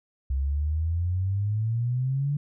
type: exponential sweep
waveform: sine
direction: up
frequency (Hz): 65.41 to 146.83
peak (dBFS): -23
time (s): 0.3-2.37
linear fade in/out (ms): 5
effects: none